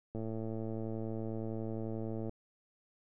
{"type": "click train", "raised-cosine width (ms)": 2, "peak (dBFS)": -27, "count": 239, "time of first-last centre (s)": [0.15, 2.294], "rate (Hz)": 111, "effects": []}